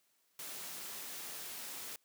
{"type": "noise", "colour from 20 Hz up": "white", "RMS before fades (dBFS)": -45, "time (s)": [0.39, 1.96], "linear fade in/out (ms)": 2, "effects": ["white hiss -75 dBFS RMS until 2.04 s", "high-pass 150 Hz 12 dB/octave"]}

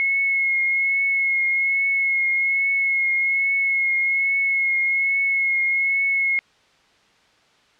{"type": "tone with vibrato", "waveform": "sine", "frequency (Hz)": 2174, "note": "C#7", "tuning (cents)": -34, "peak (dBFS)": -17, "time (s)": [0, 6.39], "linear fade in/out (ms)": 0, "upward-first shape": "triangle", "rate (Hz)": 1.2, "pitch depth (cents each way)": 26, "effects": ["white hiss -57 dBFS RMS until 7.79 s", "low-pass 4000 Hz 12 dB/octave"]}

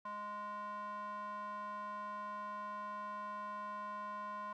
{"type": "tone with band-pass filter", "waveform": "square", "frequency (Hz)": 207.7, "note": "G#3", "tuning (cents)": 0, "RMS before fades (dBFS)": -44, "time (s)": [0.05, 4.53], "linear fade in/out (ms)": 5, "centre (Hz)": 1100, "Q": 5.1, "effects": []}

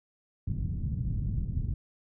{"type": "low-pass noise", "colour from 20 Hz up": "white", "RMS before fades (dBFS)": -31, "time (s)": [0.47, 1.74], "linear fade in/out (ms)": 5, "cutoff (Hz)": 150, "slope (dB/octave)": 24, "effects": []}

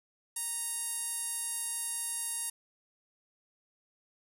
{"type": "tone with band-pass filter", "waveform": "sawtooth", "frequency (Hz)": 932.3, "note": "A#5", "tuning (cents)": 0, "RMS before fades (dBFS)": -36, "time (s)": [0.36, 2.5], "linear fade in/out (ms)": 5, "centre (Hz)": 10000, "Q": 4.7, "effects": []}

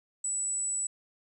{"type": "tone", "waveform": "sine", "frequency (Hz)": 7902, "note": "B8", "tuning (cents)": 0, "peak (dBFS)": -26, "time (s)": [0.24, 0.87], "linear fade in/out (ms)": 5, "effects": ["tanh soft clip ceiling -28 dBFS"]}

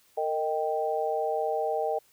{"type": "chord", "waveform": "sine", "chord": "Eb major", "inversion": "second", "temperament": "equal with one note detuned", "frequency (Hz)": [458.2, 622.3, 784], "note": ["Bb4", "Eb5", "G5"], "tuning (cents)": [-30, 0, 0], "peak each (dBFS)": -30, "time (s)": [0.17, 1.99], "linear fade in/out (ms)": 10, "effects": ["white hiss -63 dBFS RMS until 2.12 s"]}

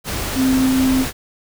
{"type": "tone in noise", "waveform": "sine", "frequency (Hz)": 261.5, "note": "C4", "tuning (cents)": -1, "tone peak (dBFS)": -13, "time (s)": [0.35, 1.06], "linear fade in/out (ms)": 50, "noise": "pink", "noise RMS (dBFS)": -24, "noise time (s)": [0.04, 1.13], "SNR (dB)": 8, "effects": []}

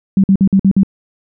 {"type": "tone bursts", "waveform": "sine", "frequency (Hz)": 193.5, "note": "G3", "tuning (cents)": -22, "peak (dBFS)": -6, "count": 6, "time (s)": [0.17, 0.833], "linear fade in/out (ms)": 2, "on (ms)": 68, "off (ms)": 51, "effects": []}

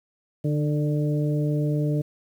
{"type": "harmonic tone with a mistuned harmonic", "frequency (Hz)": 148.3, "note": "D3", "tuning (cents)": 17, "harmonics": [1, 2, 3, 4], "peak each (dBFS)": [-22, -28, -32, -34], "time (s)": [0.44, 2.02], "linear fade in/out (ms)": 10, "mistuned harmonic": 2, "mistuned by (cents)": 22, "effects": ["9-bit"]}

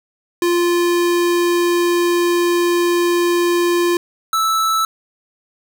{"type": "tone pair in turn", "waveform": "square", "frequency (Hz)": [348, 1313.9], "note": ["F4", "E6"], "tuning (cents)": [-6, -6], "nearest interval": "octave + major seventh", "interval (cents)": 2300, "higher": "second", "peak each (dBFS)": [-14, -15], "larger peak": "first", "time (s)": [[0.42, 3.97], [4.33, 4.85]], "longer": "first", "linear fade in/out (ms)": 2, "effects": []}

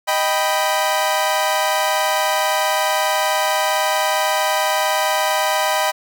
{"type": "chord", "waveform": "sawtooth", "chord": "Eb augmented", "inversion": "none", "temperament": "equal", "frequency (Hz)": [622.3, 784, 987.8], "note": ["Eb5", "G5", "B5"], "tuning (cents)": [0, 0, 0], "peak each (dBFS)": -17, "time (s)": [0.07, 5.92], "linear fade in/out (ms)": 20, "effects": []}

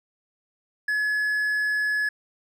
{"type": "tone", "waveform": "triangle", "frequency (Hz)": 1700, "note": "G#6", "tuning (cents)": 40, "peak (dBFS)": -20, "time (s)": [0.88, 2.09], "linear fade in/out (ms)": 5, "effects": []}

